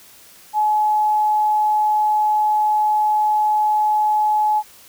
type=tone; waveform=sine; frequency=850 Hz; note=G#5; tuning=40 cents sharp; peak=-14 dBFS; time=0.53-4.63 s; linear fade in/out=50 ms; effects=white hiss -46 dBFS RMS until 4.88 s